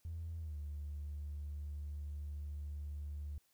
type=tone with pitch glide; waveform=triangle; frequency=82.3 to 73.32 Hz; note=E2 to D2; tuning=-2 to -2 cents; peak=-37 dBFS; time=0.05-3.38 s; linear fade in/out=0 ms; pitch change=-200 cents; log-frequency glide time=0.39-0.57 s; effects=tanh soft clip ceiling -38 dBFS + white hiss -75 dBFS RMS until 3.53 s